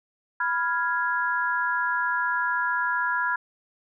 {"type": "chord", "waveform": "sine", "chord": "F diminished", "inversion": "second", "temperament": "equal", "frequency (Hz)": [987.8, 1396.9, 1661.2], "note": ["Cb6", "F6", "Ab6"], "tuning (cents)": [0, 0, 0], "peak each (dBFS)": -27, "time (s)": [0.4, 3.36], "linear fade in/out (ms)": 5, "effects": []}